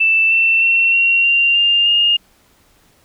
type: tone with pitch steps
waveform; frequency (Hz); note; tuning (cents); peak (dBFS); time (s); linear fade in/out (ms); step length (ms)
sine; 2653 / 2682 / 2712 / 2742 / 2772 / 2803 / 2834; E7 / E7 / E7 / F7 / F7 / F7 / F7; +10 / +29 / +49 / -32 / -14 / +6 / +25; -10; 0-2.17; 10; 310
effects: pink hiss -54 dBFS RMS until 3.04 s